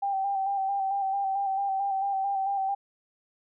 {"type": "tone with vibrato", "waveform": "sine", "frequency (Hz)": 784, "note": "G5", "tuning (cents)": 0, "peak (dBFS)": -25, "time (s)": [0.02, 2.75], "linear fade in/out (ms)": 10, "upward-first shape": "square", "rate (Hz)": 4.5, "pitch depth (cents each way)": 28, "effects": []}